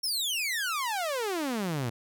sawtooth exponential sweep, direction down, 5550 to 111.8 Hz, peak -25 dBFS, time 0.03-1.9 s, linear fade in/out 10 ms, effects none

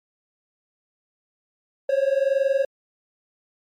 triangle tone pair together, 535 / 555.9 Hz, C5 / C#5, +38 / +5 cents, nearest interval minor second, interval 67 cents, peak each -19 dBFS, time 1.89-2.65 s, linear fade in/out 5 ms, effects MP3 96 kbps

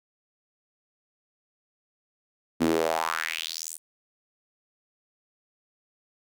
sawtooth tone with high-pass filter sweep, 81 Hz, E2, 30 cents flat, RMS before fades -28 dBFS, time 2.6-3.78 s, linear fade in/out 20 ms, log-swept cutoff 240 to 9600 Hz, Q 3.6, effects none

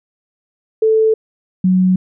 sine tone pair in turn, 440 / 185 Hz, A4 / F#3, 0 / 0 cents, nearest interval octave + minor third, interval 1500 cents, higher first, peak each -9 dBFS, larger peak neither, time 0.82-1.14 / 1.64-1.96 s, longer neither, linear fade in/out 5 ms, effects none

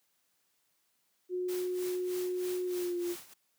sine tone with pitch glide, 362.8 to 350 Hz, F#4 to F4, -34 to +4 cents, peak -31 dBFS, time 1.29-3.16 s, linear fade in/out 50 ms, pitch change -62 cents, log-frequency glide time 2.65-2.98 s
white noise with tremolo, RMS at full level -44 dBFS, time 1.48-3.34 s, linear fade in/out 10 ms, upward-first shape sine, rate 3.2 Hz, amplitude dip 80%
effects white hiss -75 dBFS RMS until 3.58 s + high-pass 100 Hz 12 dB/octave

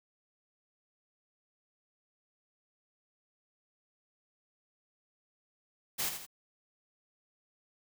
white noise with echo, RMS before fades -33 dBFS, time 5.98-6.1 s, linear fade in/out 20 ms, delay 83 ms, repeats 2, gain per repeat -7 dB, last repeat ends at 6.266 s, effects none

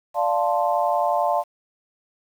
sine chord, D minor seventh, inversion none, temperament equal, 587.3 / 698.5 / 880 / 1046.5 Hz, D5 / F5 / A5 / C6, 0 / 0 / 0 / 0 cents, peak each -24 / -22 / -24 / -27 dBFS, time 0.14-1.44 s, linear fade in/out 50 ms, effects 8-bit

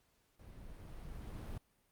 brown noise with level ramp, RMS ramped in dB -54 to -43 dBFS, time 0.39-1.58 s, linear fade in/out 5 ms, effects pink hiss -75 dBFS RMS until 1.91 s + Opus 48 kbps

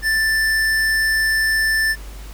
sine tone with hard clipping, 1767 Hz, A6, 7 cents sharp, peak -17 dBFS, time 0.02-1.96 s, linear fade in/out 50 ms, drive 14 dB, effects added 50 Hz sine -32 dBFS peak until 2.33 s + pink hiss -42 dBFS RMS until 2.33 s

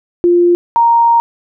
sine tone pair in turn, 349.2 / 932.3 Hz, F4 / A#5, 0 / 0 cents, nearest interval octave + perfect fourth, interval 1700 cents, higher second, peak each -6 / -6 dBFS, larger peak neither, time 0.24-0.55 / 0.76-1.2 s, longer second, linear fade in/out 0 ms, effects none

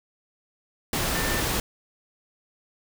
sine tone in noise, 1790 Hz, A6, 29 cents sharp, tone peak -31 dBFS, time 1.15-1.4 s, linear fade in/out 2 ms, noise pink, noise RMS -26 dBFS, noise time 0.93-1.6 s, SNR -8 dB, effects none

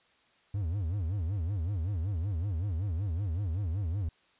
triangle tone with vibrato, 90.7 Hz, F#2, 34 cents flat, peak -27 dBFS, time 0.54-4.09 s, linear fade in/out 5 ms, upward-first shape sine, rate 5.3 Hz, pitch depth 260 cents each way, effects white hiss -66 dBFS RMS until 4.39 s + resampled to 8000 Hz

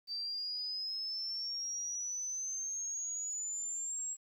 sine exponential sweep, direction up, 4630 to 7660 Hz, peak -36 dBFS, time 0.07-4.17 s, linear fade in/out 50 ms, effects 11-bit

